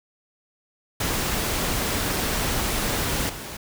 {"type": "noise with level steps", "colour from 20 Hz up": "pink", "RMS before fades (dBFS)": [-25, -35], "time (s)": [1, 3.57], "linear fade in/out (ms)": 5, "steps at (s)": 3.29, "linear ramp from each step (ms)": 5, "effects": []}